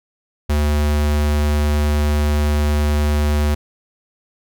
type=tone; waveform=square; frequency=74.2 Hz; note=D2; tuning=18 cents sharp; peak=-15 dBFS; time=0.49-3.55 s; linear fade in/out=10 ms; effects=none